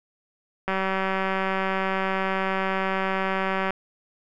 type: click train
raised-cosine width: 0.5 ms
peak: -11 dBFS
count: 579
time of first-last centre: 0.68-3.706 s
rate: 191 Hz
effects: none